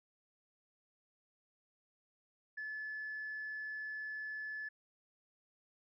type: tone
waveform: sine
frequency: 1727 Hz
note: A6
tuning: 33 cents flat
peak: -39 dBFS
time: 2.57-4.69 s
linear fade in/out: 10 ms
effects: tanh soft clip ceiling -36 dBFS